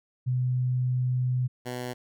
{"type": "tone pair in turn", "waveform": ["sine", "10% pulse"], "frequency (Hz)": [126.2, 124.32], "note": ["B2", "B2"], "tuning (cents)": [38, 12], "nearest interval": "unison", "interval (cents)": 26, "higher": "first", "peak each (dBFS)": [-23, -24], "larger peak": "first", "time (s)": [[0.26, 1.48], [1.65, 1.94]], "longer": "first", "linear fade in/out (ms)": 20, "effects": []}